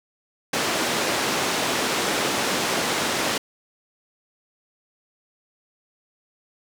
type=band-pass noise; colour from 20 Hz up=pink; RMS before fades=-24 dBFS; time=0.53-3.38 s; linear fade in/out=5 ms; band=260 to 7800 Hz; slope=12 dB/octave; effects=none